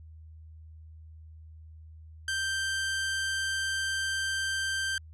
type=tone; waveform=sawtooth; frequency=1568 Hz; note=G6; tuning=in tune; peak=-25 dBFS; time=2.28-4.98 s; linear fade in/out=2 ms; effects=added 79 Hz sine -46 dBFS peak until 5.13 s + resampled to 24000 Hz